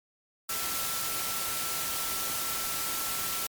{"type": "tone in noise", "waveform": "sine", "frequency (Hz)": 1340, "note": "E6", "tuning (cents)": 28, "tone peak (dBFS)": -40, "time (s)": [0.49, 3.47], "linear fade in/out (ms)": 5, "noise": "white", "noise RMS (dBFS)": -32, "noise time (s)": [0.49, 3.47], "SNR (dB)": -11, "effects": ["MP3 96 kbps"]}